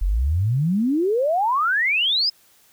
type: exponential sweep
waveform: sine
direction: up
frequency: 41.2 to 5210 Hz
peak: -17 dBFS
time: 0.01-2.3 s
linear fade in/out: 10 ms
effects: white hiss -56 dBFS RMS until 2.72 s